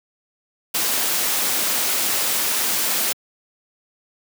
white noise, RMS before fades -21 dBFS, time 0.74-3.13 s, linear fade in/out 10 ms, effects high-pass 200 Hz 12 dB/octave

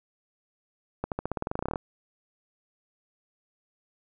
accelerating click train, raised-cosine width 1 ms, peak -15 dBFS, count 17, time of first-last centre 1.04-1.758 s, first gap 78 ms, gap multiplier 0.92, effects none

